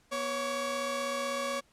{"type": "tone cluster", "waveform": "sawtooth", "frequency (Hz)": [243.1, 554, 1144], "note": ["B3", "C#5", "D6"], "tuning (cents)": [-27, -1, -46], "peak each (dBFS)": [-37, -29, -33], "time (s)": [0.11, 1.61], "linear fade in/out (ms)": 20, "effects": ["pink hiss -66 dBFS RMS until 1.72 s", "low-pass 10000 Hz 12 dB/octave"]}